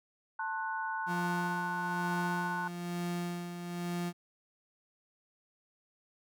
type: chord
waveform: sine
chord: F# diminished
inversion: first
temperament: just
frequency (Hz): 888 / 1065.6 / 1480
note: A5 / C6 / F#6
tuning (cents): +16 / +31 / 0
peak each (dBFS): -36 / -41 / -37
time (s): 0.39-2.68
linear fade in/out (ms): 5
type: tone with tremolo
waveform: 35% pulse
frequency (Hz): 174.61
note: F3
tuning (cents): 0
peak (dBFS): -31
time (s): 1.06-4.13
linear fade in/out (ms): 50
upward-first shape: sine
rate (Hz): 1.1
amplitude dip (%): 55
effects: none